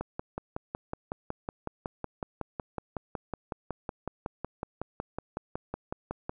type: click train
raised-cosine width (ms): 1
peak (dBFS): -19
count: 35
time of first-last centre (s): 0.01-6.295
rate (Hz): 5.41
effects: none